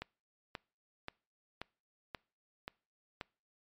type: click train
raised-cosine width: 0.3 ms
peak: -24 dBFS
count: 7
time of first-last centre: 0.02-3.211 s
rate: 1.88 Hz
effects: noise-tail reverb RT60 0.4 s tail -25 dB re dry + MP3 64 kbps